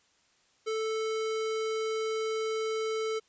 square tone, 440 Hz, A4, in tune, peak -30 dBFS, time 0.66-3.2 s, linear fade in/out 20 ms, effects white hiss -67 dBFS RMS until 3.28 s + resampled to 16000 Hz

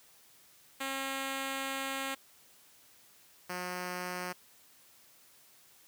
5% pulse tone pair in turn, 270 / 180.2 Hz, C#4 / F#3, -45 / -45 cents, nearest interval perfect fifth, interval 700 cents, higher first, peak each -23 / -25 dBFS, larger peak first, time 0.8-2.15 / 3.49-4.33 s, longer first, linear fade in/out 10 ms, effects white hiss -61 dBFS RMS until 5.87 s + high-pass 60 Hz 12 dB/octave

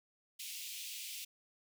pink high-pass noise, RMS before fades -45 dBFS, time 0.39-1.25 s, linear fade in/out 10 ms, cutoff 2400 Hz, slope 48 dB/octave, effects none

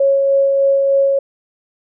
sine tone with tremolo, 550 Hz, C#5, 14 cents flat, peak -9 dBFS, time 0-1.19 s, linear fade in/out 5 ms, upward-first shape sine, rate 3.3 Hz, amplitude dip 25%, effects none

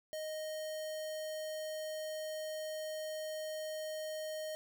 square tone with notch filter, 622 Hz, D#5, 1 cent flat, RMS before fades -41 dBFS, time 0.13-4.55 s, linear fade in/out 0 ms, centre 1400 Hz, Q 1.1, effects none

